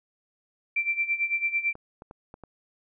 sine tone with tremolo, 2349 Hz, D7, in tune, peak -21 dBFS, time 0.76-1.73 s, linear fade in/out 5 ms, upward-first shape sine, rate 9 Hz, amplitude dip 80%
clicks, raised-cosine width 1 ms, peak -29 dBFS, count 5, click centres 1.754 / 2.021 / 2.111 / 2.341 / 2.437 s
effects none

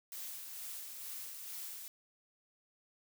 blue noise with tremolo, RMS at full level -44 dBFS, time 0.12-1.88 s, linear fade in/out 0 ms, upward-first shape sine, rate 2.2 Hz, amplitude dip 35%, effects none

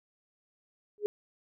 sine tone with exponential growth, 415.3 Hz, G#4, in tune, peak -21 dBFS, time 0.98-1.06 s, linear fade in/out 0 ms, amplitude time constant 17 ms, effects none

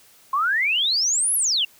sine exponential two-way sweep, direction up then down, 1046.5 to 11520 to 2690 Hz, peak -18 dBFS, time 0.33-1.65 s, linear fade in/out 5 ms, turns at 1.35 s, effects white hiss -53 dBFS RMS until 1.79 s

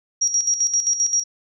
sine tone with tremolo, 5680 Hz, F8, 28 cents sharp, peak -15 dBFS, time 0.21-1.24 s, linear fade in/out 10 ms, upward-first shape square, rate 7.6 Hz, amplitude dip 65%, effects none

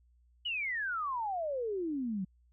sine exponential sweep, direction down, 3001 to 180 Hz, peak -32 dBFS, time 0.45-2.25 s, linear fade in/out 10 ms, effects added 60 Hz sine -63 dBFS peak until 2.52 s

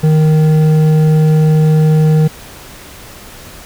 triangle tone with hard clipping, 155.56 Hz, D#3, in tune, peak -8 dBFS, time 0.03-2.28 s, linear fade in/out 10 ms, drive 11 dB, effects pink hiss -34 dBFS RMS until 3.65 s

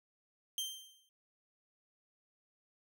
sawtooth tone with exponential decay, 3146 Hz, G7, 6 cents sharp, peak -30 dBFS, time 0.58-1.09 s, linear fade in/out 1 ms, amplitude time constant 110 ms, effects none

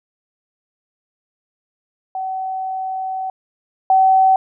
sine tone pair in turn, 758 / 761.4 Hz, F#5 / F#5, +42 / +49 cents, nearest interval unison, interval 7 cents, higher second, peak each -21 / -9 dBFS, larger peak second, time 2.15-3.3 / 3.9-4.36 s, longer first, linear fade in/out 2 ms, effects none

